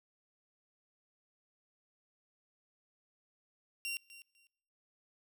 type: tone with echo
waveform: sawtooth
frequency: 2758 Hz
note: F7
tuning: 22 cents flat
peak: -33 dBFS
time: 3.85-3.97 s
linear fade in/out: 0 ms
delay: 250 ms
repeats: 2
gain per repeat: -15 dB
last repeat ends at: 4.47 s
effects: noise-tail reverb RT60 1.0 s tail -26 dB re dry